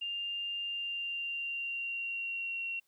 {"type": "tone with pitch glide", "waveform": "sine", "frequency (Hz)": [2800, 2738], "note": ["F7", "F7"], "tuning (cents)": [4, -35], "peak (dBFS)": -34, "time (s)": [0.01, 2.8], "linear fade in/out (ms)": 10, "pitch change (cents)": -39, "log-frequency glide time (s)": [0.62, 2.66], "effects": ["white hiss -75 dBFS RMS until 2.87 s"]}